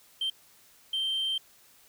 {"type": "tone bursts at uneven times", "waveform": "sine", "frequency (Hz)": 3136, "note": "G7", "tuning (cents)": 0, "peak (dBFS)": -25, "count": 2, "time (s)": [[0.21, 0.3], [0.93, 1.38]], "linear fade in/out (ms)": 5, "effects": ["tanh soft clip ceiling -25 dBFS", "white hiss -59 dBFS RMS until 1.88 s"]}